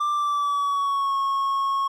triangle tone with pitch glide, 1181 to 1095.6 Hz, D6 to C#6, +9 to -21 cents, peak -19 dBFS, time 0-1.88 s, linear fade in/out 10 ms, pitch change -130 cents, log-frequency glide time 0.12-1.16 s, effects none

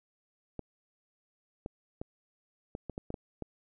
clicks, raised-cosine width 2 ms, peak -24 dBFS, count 9, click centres 0.593 / 1.661 / 2.015 / 2.751 / 2.897 / 2.979 / 3.104 / 3.142 / 3.423 s, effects none

